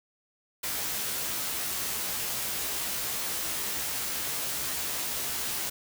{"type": "noise with comb filter", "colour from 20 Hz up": "white", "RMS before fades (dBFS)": -32, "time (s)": [0.63, 5.7], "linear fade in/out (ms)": 10, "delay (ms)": 15, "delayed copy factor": 0.65, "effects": []}